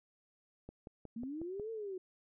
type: click train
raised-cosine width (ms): 2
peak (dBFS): -34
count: 6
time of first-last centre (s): 0.69-1.597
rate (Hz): 5.51
type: linear two-way sweep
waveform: sine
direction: up then down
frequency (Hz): 220 to 456.3 to 361.8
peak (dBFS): -39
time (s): 1.16-1.98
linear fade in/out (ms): 5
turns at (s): 1.71
effects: none